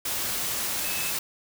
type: tone in noise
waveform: sine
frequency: 2600 Hz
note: E7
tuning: 24 cents flat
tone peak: -35 dBFS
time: 0.84-1.11 s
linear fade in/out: 5 ms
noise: white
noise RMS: -29 dBFS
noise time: 0.05-1.19 s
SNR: -9 dB
effects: none